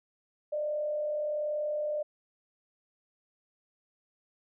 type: tone with frequency modulation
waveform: sine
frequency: 600 Hz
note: D5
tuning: 37 cents sharp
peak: -29 dBFS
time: 0.52-2.03 s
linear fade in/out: 10 ms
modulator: 41.2 Hz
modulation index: 0.37
effects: none